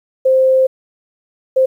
sine tone bursts at uneven times, 523.3 Hz, C5, in tune, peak -8 dBFS, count 2, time 0.25-0.67 / 1.56-1.66 s, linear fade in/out 10 ms, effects 8-bit

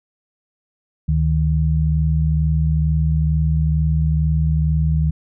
sine tone pair together, 73.36 / 155.56 Hz, D2 / D#3, -1 / 0 cents, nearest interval octave + minor second, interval 1301 cents, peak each -17 / -17 dBFS, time 1.08-5.11 s, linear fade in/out 10 ms, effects none

